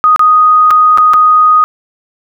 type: tone with dropouts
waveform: sine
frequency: 1244.5 Hz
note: D#6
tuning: in tune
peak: -3 dBFS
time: 0.04-1.64 s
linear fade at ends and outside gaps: 0 ms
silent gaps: 0.161-0.194 / 0.706-0.71 / 0.975-0.983 / 1.135-1.14 s
effects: none